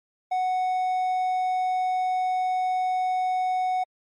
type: tone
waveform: triangle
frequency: 740 Hz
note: F#5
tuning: in tune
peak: -20 dBFS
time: 0.31-3.84 s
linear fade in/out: 10 ms
effects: MP3 48 kbps